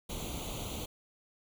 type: noise with comb filter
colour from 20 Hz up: pink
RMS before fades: -39 dBFS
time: 0.09-0.86 s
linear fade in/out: 10 ms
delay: 0.29 ms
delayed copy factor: +0.85
effects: none